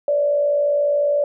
sine tone with frequency modulation, 580 Hz, D5, 22 cents flat, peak -15 dBFS, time 0.08-1.24 s, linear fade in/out 2 ms, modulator 54.2 Hz, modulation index 0.44, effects none

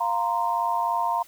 sine chord, F suspended fourth, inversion none, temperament equal with one note detuned, 698.5 / 932.3 / 1035.7 Hz, F5 / Bb5 / C6, 0 / 0 / -18 cents, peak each -28 / -24 / -28 dBFS, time 0-1.23 s, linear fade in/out 10 ms, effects white hiss -52 dBFS RMS until 1.27 s

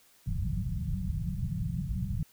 white low-pass noise, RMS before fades -32 dBFS, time 0.26-2.23 s, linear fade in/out 5 ms, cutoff 190 Hz, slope 96 dB/octave, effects white hiss -62 dBFS RMS until 2.32 s

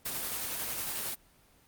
white noise with tremolo, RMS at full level -34 dBFS, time 0.05-1.15 s, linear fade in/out 10 ms, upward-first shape sine, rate 11 Hz, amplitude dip 25%, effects pink hiss -63 dBFS RMS until 1.67 s + Opus 24 kbps

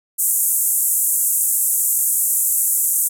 white band-pass noise, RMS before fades -18 dBFS, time 0.18-3.09 s, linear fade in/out 20 ms, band 7400 to 14000 Hz, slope 48 dB/octave, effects none

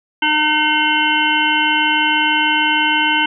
harmonic tone, 304.4 Hz, D#4, 38 cents flat, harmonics 1 / 3 / 5 / 7 / 9 / 10, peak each -23 / -18 / -19 / -21 / -20 / -19 dBFS, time 0.22-3.26 s, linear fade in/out 5 ms, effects none

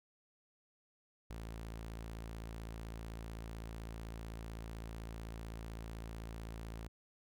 sawtooth tone, 55.8 Hz, A1, 25 cents sharp, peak -40 dBFS, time 1.3-6.88 s, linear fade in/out 5 ms, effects none

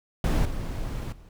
brown noise with level steps, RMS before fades -22 / -31 / -48 dBFS, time 0.24-1.29 s, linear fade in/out 2 ms, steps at 0.45 / 1.12 s, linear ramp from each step 5 ms, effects none

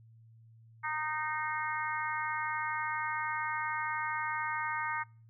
harmonic tone, 308.1 Hz, D#4, 17 cents flat, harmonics 3 / 4 / 5 / 6 / 7, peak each -37 / -38 / -39 / -40 / -40 dBFS, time 0.83-5.04 s, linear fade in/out 20 ms, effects noise-tail reverb RT60 0.4 s tail -26 dB re dry + added 113 Hz sine -55 dBFS peak until 5.29 s

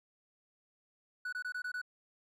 triangle tone bursts, 1480 Hz, F#6, in tune, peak -34 dBFS, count 6, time 1.25-1.816 s, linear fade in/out 5 ms, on 76 ms, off 22 ms, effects none

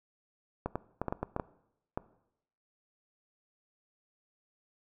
clicks, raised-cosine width 1 ms, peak -18 dBFS, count 9, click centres 0.66 / 0.756 / 1.016 / 1.083 / 1.125 / 1.23 / 1.364 / 1.398 / 1.975 s, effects noise-tail reverb RT60 0.8 s tail -19 dB re dry

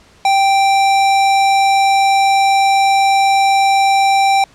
square tone, 784 Hz, G5, in tune, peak -10 dBFS, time 0.25-4.44 s, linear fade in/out 2 ms, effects pink hiss -47 dBFS RMS until 4.54 s + low-pass 7000 Hz 12 dB/octave

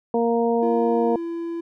harmonic tone, 233.1 Hz, A#3, in tune, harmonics 1 / 2 / 3 / 4, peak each -23 / -20 / -26 / -29 dBFS, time 0.14-1.16 s, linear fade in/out 2 ms
triangle tone with pitch glide, 340.9 to 336.2 Hz, F4 to E4, -42 to +34 cents, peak -24 dBFS, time 0.62-1.61 s, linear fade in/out 10 ms, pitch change -24 cents, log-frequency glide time 0.86-1.23 s
effects none

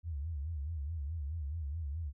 sine tone with vibrato, 76.4 Hz, D#2, 31 cents flat, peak -35 dBFS, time 0.03-2.13 s, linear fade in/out 50 ms, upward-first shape sine, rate 4.7 Hz, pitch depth 180 cents each way, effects none

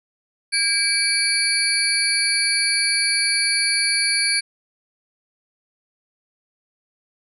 sine tone cluster, 1626 / 2310 / 4391 / 4662 / 9810 Hz, G#6 / D7 / C#8 / D8 / D#9, -37 / -29 / -17 / -14 / -26 cents, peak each -28 / -22 / -23 / -24 / -24 dBFS, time 0.52-4.41 s, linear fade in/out 20 ms, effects none

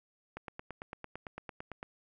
click train, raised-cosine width 0.5 ms, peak -26 dBFS, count 14, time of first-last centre 0.37-1.829 s, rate 8.91 Hz, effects none

